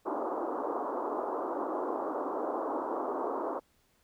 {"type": "band-pass noise", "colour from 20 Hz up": "pink", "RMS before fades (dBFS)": -34, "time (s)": [0.05, 3.6], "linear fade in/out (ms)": 20, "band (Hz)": [280, 1200], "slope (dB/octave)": 48, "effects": ["pink hiss -70 dBFS RMS until 4.03 s"]}